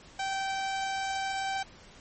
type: tone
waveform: sawtooth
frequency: 776 Hz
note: G5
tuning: 18 cents flat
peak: -26 dBFS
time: 0.19-1.63 s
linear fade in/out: 5 ms
effects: pink hiss -53 dBFS RMS until 2 s + MP3 32 kbps